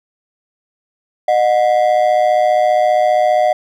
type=ring-modulated tone; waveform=triangle; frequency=671 Hz; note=E5; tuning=31 cents sharp; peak=-5 dBFS; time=1.28-3.53 s; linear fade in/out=5 ms; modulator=57.5 Hz; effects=none